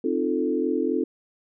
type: chord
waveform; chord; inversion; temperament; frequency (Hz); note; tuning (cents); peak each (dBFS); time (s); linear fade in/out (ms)
sine; F dominant seventh; second; equal with one note detuned; 261.6 / 306 / 349.2 / 440; C4 / Eb4 / F4 / A4; 0 / -29 / 0 / 0; -27; 0.04-1.04; 5
effects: none